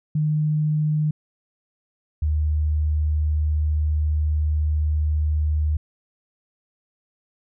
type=tone pair in turn; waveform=sine; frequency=152.4 / 76.2 Hz; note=D#3 / D#2; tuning=-36 / -36 cents; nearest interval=octave; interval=1200 cents; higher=first; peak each=-18 dBFS; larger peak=neither; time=0.15-1.11 / 2.22-5.77 s; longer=second; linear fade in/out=5 ms; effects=none